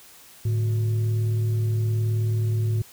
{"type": "tone with frequency modulation", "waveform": "sine", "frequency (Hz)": 109, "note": "A2", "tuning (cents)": -16, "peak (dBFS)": -20, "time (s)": [0.45, 2.82], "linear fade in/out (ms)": 5, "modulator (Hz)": 257, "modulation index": 0.28, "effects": ["white hiss -49 dBFS RMS until 2.92 s"]}